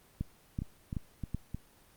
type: two click trains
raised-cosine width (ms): 5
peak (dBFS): -24 / -21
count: 4 / 4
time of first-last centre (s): 0.62-1.546 / 0.21-1.346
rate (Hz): 3.24 / 2.64
effects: pink hiss -62 dBFS RMS until 1.96 s + Opus 24 kbps